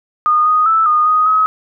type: tone with pitch steps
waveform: sine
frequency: 1226 / 1243 / 1316 / 1227 / 1247 / 1274 Hz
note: D#6 / D#6 / E6 / D#6 / D#6 / D#6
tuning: -26 / -2 / -3 / -25 / +3 / +41 cents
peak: -9 dBFS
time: 0.26-1.46 s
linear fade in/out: 0 ms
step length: 200 ms
effects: none